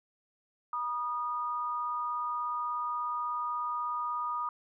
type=tone pair together; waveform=sine; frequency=965 / 1228.5 Hz; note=B5 / D#6; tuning=-40 / -22 cents; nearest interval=major third; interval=418 cents; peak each=-36 / -32 dBFS; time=0.73-4.49 s; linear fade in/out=2 ms; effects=none